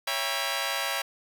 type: chord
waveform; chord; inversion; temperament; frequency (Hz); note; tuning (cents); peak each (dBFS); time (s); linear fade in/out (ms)
10% pulse; C# diminished seventh; none; just; 554.4 / 665.2 / 798.3 / 957.9; C#5 / E5 / G5 / Bb5; 0 / +16 / +31 / +47; -25; 0.07-1.02; 5
effects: none